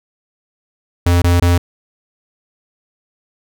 square tone bursts, 87.31 Hz, F2, in tune, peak -10 dBFS, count 3, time 1.06-1.58 s, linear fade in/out 5 ms, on 160 ms, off 20 ms, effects none

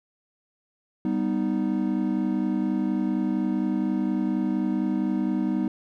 triangle chord, G augmented, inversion none, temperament equal, 196 / 246.9 / 311.1 Hz, G3 / B3 / D#4, 0 / 0 / 0 cents, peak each -25 dBFS, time 1.05-5.68 s, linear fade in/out 2 ms, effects none

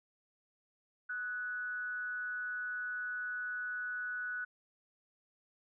sine tone with frequency modulation, 1480 Hz, F#6, in tune, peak -36 dBFS, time 1.09-4.45 s, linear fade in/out 10 ms, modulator 212 Hz, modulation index 0.31, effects none

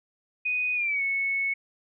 sine tone with pitch glide, 2489 to 2205 Hz, D#7 to C#7, 0 to -10 cents, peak -24 dBFS, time 0.45-1.54 s, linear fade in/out 10 ms, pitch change -210 cents, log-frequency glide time 0.74-1.02 s, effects none

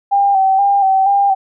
sine tone with vibrato, 784 Hz, G5, in tune, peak -9 dBFS, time 0.11-1.35 s, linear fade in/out 20 ms, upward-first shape square, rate 2.1 Hz, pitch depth 35 cents each way, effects none

